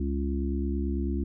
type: harmonic tone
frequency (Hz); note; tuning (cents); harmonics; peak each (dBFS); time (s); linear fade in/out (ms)
69.1; C#2; -5; 1 / 3 / 4 / 5; -28 / -33 / -34 / -35; 0-1.24; 5
effects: none